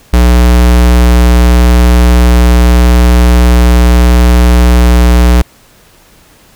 square tone, 60.4 Hz, B1, 38 cents flat, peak -3 dBFS, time 0.13-5.42 s, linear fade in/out 5 ms, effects pink hiss -42 dBFS RMS until 6.55 s

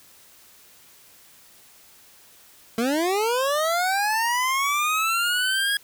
25% pulse linear sweep, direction up, 220 to 1661.2 Hz, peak -17 dBFS, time 2.78-5.77 s, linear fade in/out 2 ms, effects white hiss -52 dBFS RMS until 5.83 s

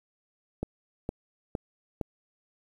click train, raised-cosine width 2 ms, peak -17 dBFS, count 4, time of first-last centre 0.63-2.012 s, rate 2.17 Hz, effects 9-bit

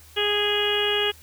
harmonic tone, 413.8 Hz, G#4, 6 cents flat, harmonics 1 / 2 / 3 / 4 / 5 / 6 / 7 / 8, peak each -25 / -33 / -35 / -30 / -34 / -32 / -25 / -28 dBFS, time 0.16-1.12 s, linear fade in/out 20 ms, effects added 78 Hz sine -50 dBFS peak until 1.22 s + white hiss -51 dBFS RMS until 1.22 s

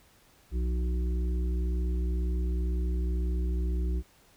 harmonic tone with a mistuned harmonic, 62 Hz, B1, 7 cents sharp, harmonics 1 / 3 / 5 / 6, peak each -26 / -39 / -43 / -43 dBFS, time 0.51-4.03 s, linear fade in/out 50 ms, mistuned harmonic 3, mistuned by -96 cents, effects pink hiss -61 dBFS RMS until 4.36 s

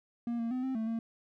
triangle tone with pitch steps, 236.1 / 230.8 / 254.2 / 262.7 / 222 / 227.5 Hz, A#3 / A#3 / C4 / C4 / A3 / A#3, +22 / -17 / -50 / +7 / +16 / -42 cents, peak -29 dBFS, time 0.27-0.99 s, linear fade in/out 2 ms, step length 120 ms, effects none

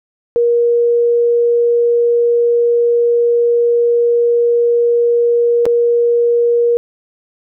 sine tone with dropouts, 473.7 Hz, A#4, 28 cents sharp, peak -9 dBFS, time 0.36-6.77 s, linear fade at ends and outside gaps 0 ms, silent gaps 5.655-5.664 s, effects none

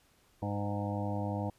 harmonic tone with a mistuned harmonic, 102.1 Hz, G#2, 29 cents flat, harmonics 1 / 2 / 3 / 5 / 6 / 7 / 8 / 9, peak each -35 / -38 / -40 / -42 / -43 / -43 / -44 / -45 dBFS, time 0.42-1.5 s, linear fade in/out 5 ms, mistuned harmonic 7, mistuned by +26 cents, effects pink hiss -67 dBFS RMS until 1.58 s + resampled to 32000 Hz

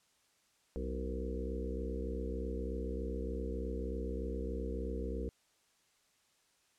harmonic tone with a mistuned harmonic, 63.3 Hz, B1, 43 cents sharp, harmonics 1 / 3 / 4 / 5 / 6 / 7 / 8, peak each -38 / -45 / -46 / -47 / -46 / -43 / -49 dBFS, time 0.76-5.29 s, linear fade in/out 0 ms, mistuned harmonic 7, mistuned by +61 cents, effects white hiss -72 dBFS RMS until 6.78 s + low-pass 9000 Hz 12 dB/octave

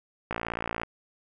click train, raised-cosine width 0.5 ms, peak -15 dBFS, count 31, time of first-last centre 0.31-0.834 s, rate 57.3 Hz, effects none

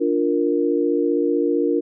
sine chord, Bb major, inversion first, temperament equal, 293.7 / 349.2 / 466.2 Hz, D4 / F4 / Bb4, 0 / 0 / 0 cents, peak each -21 dBFS, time 0-1.81 s, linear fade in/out 20 ms, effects none

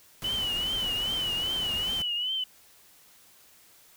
pink noise, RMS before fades -39 dBFS, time 0.22-2.02 s, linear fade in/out 0 ms
sine tone with vibrato, 2976 Hz, F#7, 9 cents sharp, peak -27 dBFS, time 0.24-2.44 s, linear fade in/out 5 ms, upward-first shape triangle, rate 2.5 Hz, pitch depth 100 cents each way
effects white hiss -57 dBFS RMS until 3.96 s

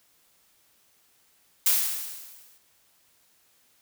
blue noise with exponential decay, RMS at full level -19 dBFS, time 1.66-2.58 s, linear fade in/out 5 ms, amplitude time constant 200 ms, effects white hiss -64 dBFS RMS until 3.81 s

